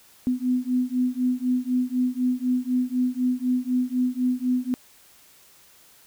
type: beating tone pair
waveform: sine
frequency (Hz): 249.3 / 253.3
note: B3 / B3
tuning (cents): +16 / +44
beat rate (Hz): 4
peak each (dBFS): -24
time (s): 0.27-4.74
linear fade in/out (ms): 0
effects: white hiss -54 dBFS RMS until 6.06 s